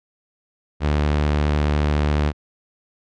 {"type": "tone", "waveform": "sawtooth", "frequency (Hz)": 74.2, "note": "D2", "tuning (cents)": 18, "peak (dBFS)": -13, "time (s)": [0.8, 2.33], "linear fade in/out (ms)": 50, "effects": ["low-pass 4000 Hz 12 dB/octave"]}